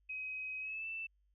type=tone with pitch glide; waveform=sine; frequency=2531 to 2655 Hz; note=D#7 to E7; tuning=+29 to +12 cents; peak=-39 dBFS; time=0.09-1.07 s; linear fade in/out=10 ms; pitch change=+83 cents; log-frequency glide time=0.6-0.87 s; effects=added 50 Hz sine -70 dBFS peak until 1.34 s